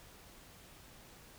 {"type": "silence", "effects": ["pink hiss -57 dBFS RMS until 1.38 s"]}